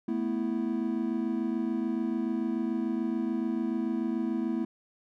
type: chord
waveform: triangle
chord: A suspended second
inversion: none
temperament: equal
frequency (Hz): 220 / 246.9 / 329.6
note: A3 / B3 / E4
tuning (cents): 0 / 0 / 0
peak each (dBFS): -30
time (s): 0.08-4.65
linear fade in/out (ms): 5
effects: none